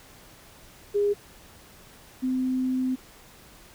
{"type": "tone pair in turn", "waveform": "sine", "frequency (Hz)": [408.6, 257.4], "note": ["G#4", "C4"], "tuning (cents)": [-28, -28], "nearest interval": "minor sixth", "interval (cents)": 800, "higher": "first", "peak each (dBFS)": [-20, -23], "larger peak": "first", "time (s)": [[0.94, 1.14], [2.22, 2.96]], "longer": "second", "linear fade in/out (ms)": 20, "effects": ["pink hiss -51 dBFS RMS until 3.74 s"]}